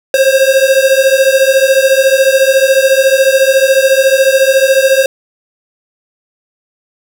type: beating tone pair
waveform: square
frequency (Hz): 528 / 542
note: C5 / C#5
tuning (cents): +16 / -39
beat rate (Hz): 14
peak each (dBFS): -10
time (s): 0.14-5.06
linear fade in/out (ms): 2
effects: none